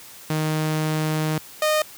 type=tone pair in turn; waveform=sawtooth; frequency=155.56 / 614.7 Hz; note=D#3 / D#5; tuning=0 / -21 cents; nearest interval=2 octaves; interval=2379 cents; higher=second; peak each=-17 / -14 dBFS; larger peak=second; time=0.3-1.38 / 1.62-1.82 s; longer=first; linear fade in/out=2 ms; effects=white hiss -43 dBFS RMS until 1.97 s + high-pass 60 Hz 12 dB/octave